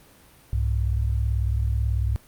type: tone pair together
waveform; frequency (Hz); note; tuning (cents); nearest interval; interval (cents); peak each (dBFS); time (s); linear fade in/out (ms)
sine; 65.07 / 103.3; C2 / G#2; -9 / -9; minor sixth; 800; -22 / -25; 0.53-2.16; 0
effects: pink hiss -53 dBFS RMS until 2.27 s + Opus 32 kbps